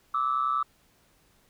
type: tone pair together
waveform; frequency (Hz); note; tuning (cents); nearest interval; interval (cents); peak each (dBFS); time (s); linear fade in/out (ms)
sine; 1169.6 / 1300; D6 / E6; -7 / -24; major second; 183; -26 / -26; 0.14-0.63; 5
effects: tanh soft clip ceiling -17 dBFS + pink hiss -64 dBFS RMS until 1.49 s